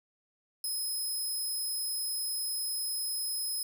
10% pulse tone, 5110 Hz, D#8, 45 cents sharp, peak -26 dBFS, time 0.64-3.63 s, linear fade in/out 2 ms, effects none

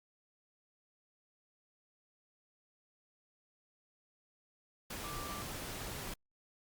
sine tone in noise, 1175 Hz, D6, 1 cent sharp, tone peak -45 dBFS, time 5.04-5.42 s, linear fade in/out 5 ms, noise pink, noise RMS -43 dBFS, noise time 4.9-6.14 s, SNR -5 dB, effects Opus 48 kbps

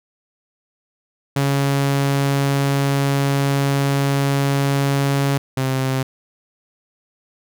sawtooth tone pair in turn, 139.2 / 132.37 Hz, C#3 / C3, +8 / +20 cents, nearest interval minor second, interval 88 cents, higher first, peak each -12 / -14 dBFS, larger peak first, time 1.36-5.38 / 5.57-6.03 s, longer first, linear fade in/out 5 ms, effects none

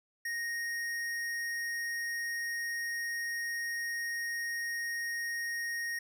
sine tone with hard clipping, 1864.7 Hz, A#6, in tune, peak -35 dBFS, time 0.25-5.99 s, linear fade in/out 5 ms, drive 14 dB, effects none

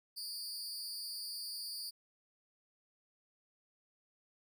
sawtooth tone with amplitude modulation, 4699 Hz, D8, in tune, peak -34 dBFS, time 0.16-1.91 s, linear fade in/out 20 ms, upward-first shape sine, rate 284 Hz, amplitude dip 95%, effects none

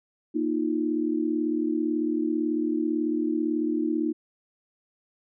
sine chord, Bb suspended fourth, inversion none, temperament equal with one note detuned, 236.7 / 311.1 / 349.2 Hz, Bb3 / Eb4 / F4, +27 / 0 / 0 cents, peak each -30 / -25 / -30 dBFS, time 0.34-4.13 s, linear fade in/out 20 ms, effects none

